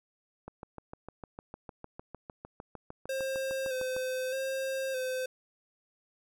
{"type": "click train", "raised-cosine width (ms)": 1, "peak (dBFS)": -28, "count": 24, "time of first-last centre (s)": [0.48, 3.965], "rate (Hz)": 6.6}
{"type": "tone with vibrato", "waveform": "square", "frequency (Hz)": 523.3, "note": "C5", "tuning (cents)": 0, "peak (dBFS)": -32, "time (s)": [3.09, 5.26], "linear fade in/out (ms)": 5, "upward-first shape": "square", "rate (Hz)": 0.81, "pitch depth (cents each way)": 30}
{"effects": []}